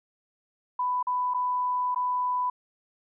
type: tone with dropouts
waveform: sine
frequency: 995 Hz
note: B5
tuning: 13 cents sharp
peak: -24 dBFS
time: 0.79-2.5 s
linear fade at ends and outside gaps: 5 ms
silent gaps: 1.028-1.069 / 1.338-1.344 / 1.947-1.959 s
effects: none